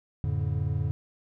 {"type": "tone cluster", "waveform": "triangle", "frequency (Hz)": [87.1, 108.1, 142.7], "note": ["F2", "A2", "D3"], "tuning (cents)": [-4, -30, -49], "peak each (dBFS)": -28, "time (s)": [0.24, 0.91], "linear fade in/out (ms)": 0, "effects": []}